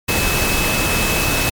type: tone in noise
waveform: sine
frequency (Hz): 2589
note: E7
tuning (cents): -32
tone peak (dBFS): -22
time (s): 0.08-1.5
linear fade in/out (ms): 10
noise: pink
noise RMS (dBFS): -18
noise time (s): 0.08-1.5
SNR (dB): -7
effects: MP3 96 kbps